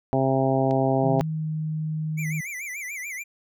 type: harmonic tone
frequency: 133.3 Hz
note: C3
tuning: 33 cents sharp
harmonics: 1 / 2 / 3 / 4 / 5 / 6 / 7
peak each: -25 / -25 / -27 / -29 / -25 / -28 / -37 dBFS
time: 0.13-1.21 s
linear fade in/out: 0 ms
type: clicks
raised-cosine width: 0.2 ms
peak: -25 dBFS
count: 2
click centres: 0.71 / 1.196 s
type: tone with pitch glide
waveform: sine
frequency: 159.3 to 155.93 Hz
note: D#3 to D#3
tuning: +41 to +4 cents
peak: -25 dBFS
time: 1.03-2.41 s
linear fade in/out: 10 ms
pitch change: -37 cents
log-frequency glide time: 1.14-1.47 s
type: tone with vibrato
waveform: square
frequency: 2168 Hz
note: C#7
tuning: 39 cents flat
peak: -32 dBFS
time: 2.17-3.24 s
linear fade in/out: 20 ms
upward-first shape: sine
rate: 6.9 Hz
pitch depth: 170 cents each way
effects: none